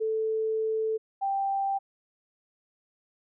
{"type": "tone pair in turn", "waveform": "sine", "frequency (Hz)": [440, 785.8], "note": ["A4", "G5"], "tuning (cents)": [0, 4], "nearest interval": "minor seventh", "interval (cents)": 1004, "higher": "second", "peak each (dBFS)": -25, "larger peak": "neither", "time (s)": [[0, 0.98], [1.21, 1.79]], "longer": "first", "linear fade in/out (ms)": 20, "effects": []}